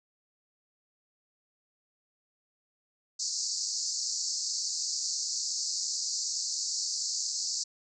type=band-pass noise; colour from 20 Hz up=pink; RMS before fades=-33 dBFS; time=3.19-7.64 s; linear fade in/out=10 ms; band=4400 to 7500 Hz; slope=96 dB/octave; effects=none